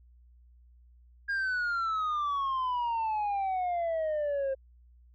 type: exponential sweep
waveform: sine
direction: down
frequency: 1631 to 530 Hz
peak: -25 dBFS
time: 1.28-4.55 s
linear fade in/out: 20 ms
effects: tanh soft clip ceiling -27 dBFS + added 60 Hz sine -55 dBFS peak until 5.14 s